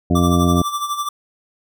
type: harmonic tone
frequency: 87.31 Hz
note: F2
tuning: in tune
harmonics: 1 / 2 / 3 / 4 / 5 / 7 / 8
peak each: -18 / -17 / -18 / -23 / -29 / -28 / -28 dBFS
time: 0.1-0.62 s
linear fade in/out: 5 ms
type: tone with tremolo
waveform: square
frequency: 1171 Hz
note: D6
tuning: 5 cents flat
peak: -19 dBFS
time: 0.15-1.09 s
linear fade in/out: 5 ms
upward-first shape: sine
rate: 12 Hz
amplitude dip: 65%
effects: none